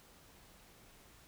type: silence
effects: pink hiss -61 dBFS RMS until 1.27 s